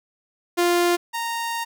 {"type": "tone pair in turn", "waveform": "sawtooth", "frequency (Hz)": [349.2, 927.2], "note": ["F4", "A#5"], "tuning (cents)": [0, -10], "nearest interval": "octave + perfect fourth", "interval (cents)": 1690, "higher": "second", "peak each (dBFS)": [-13, -21], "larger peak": "first", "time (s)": [[0.57, 0.97], [1.13, 1.65]], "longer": "second", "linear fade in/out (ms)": 20, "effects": []}